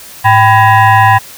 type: tone with frequency modulation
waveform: sine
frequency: 107.8 Hz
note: A2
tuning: 35 cents flat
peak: -3 dBFS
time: 0.24-1.19 s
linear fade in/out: 20 ms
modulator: 890 Hz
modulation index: 1.7
effects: white hiss -32 dBFS RMS until 1.37 s